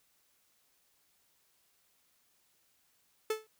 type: tone with exponential decay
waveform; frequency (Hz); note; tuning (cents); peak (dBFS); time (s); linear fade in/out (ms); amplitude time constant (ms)
45% pulse; 435.7; A4; -17; -27; 3.3-3.47; 5; 36
effects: white hiss -72 dBFS RMS until 3.59 s